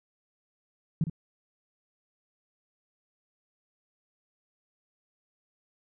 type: tone with echo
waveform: sine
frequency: 160.1 Hz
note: D#3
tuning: 50 cents sharp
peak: -21 dBFS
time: 1.01-1.04 s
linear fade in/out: 2 ms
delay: 58 ms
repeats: 1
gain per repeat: -9 dB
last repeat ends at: 1.098 s
effects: none